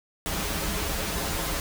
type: noise with comb filter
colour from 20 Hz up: pink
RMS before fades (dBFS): -29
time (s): 0.26-1.6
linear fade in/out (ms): 0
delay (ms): 8.2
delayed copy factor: -0.8
effects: none